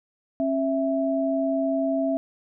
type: tone pair together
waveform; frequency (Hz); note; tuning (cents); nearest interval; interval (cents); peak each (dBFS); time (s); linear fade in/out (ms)
sine; 271.5 / 659.3; C#4 / E5; -36 / 0; octave + minor third; 1536; -24; 0.4-2.17; 0
effects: none